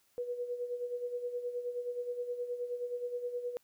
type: tone with tremolo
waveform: sine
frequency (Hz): 487.7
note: B4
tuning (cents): -22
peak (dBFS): -32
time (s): 0.18-3.57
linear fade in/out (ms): 0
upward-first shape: sine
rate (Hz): 9.5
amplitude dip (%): 65
effects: white hiss -71 dBFS RMS until 3.63 s